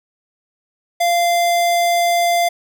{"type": "tone", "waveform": "square", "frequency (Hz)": 692, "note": "F5", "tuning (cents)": -16, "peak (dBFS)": -14, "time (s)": [1, 2.49], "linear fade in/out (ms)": 10, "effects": []}